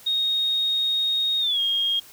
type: tone with pitch glide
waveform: sine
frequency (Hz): 3729 to 3246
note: A#7 to G#7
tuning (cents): 0 to -40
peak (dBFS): -20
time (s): 0.06-2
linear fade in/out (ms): 10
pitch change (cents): -240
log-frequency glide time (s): 1.4-1.6
effects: white hiss -48 dBFS RMS until 2.12 s